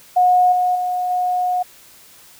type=tone with level steps; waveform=sine; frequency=725 Hz; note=F#5; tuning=35 cents flat; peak=-10 / -14 / -18 / -16 dBFS; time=0.16-1.63 s; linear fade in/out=10 ms; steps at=0.52 / 0.75 / 1.1 s; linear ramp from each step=5 ms; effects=white hiss -46 dBFS RMS until 2.39 s